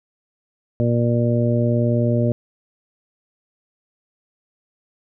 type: harmonic tone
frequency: 118.7 Hz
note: A#2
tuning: 32 cents sharp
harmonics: 1 / 2 / 3 / 4 / 5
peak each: -18 / -21 / -26 / -27 / -24 dBFS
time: 0.8-2.32 s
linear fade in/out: 0 ms
effects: none